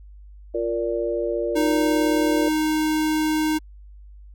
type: chord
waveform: sine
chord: Bb major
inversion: second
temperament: equal with one note detuned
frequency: 349.2 / 466.2 / 580.6 Hz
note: F4 / Bb4 / D5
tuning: 0 / 0 / -20 cents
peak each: -26 dBFS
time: 0.54-2.49 s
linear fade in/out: 10 ms
type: tone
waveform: square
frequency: 310.1 Hz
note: D#4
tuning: 6 cents flat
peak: -20 dBFS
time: 1.55-3.59 s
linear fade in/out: 20 ms
effects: added 50 Hz sine -41 dBFS peak until 4.34 s